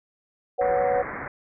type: chord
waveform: sine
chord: B suspended second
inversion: none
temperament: just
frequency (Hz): 493.9 / 555.6 / 740.8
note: B4 / C#5 / F#5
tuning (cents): 0 / +4 / +2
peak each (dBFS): -24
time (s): 0.58-1.03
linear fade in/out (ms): 20
type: low-pass noise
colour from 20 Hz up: white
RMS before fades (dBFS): -34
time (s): 0.61-1.28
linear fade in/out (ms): 2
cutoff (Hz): 2100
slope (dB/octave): 96
effects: none